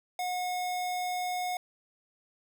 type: tone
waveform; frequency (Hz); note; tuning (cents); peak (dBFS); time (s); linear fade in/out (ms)
square; 725; F#5; -35; -31; 0.19-1.57; 2
effects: none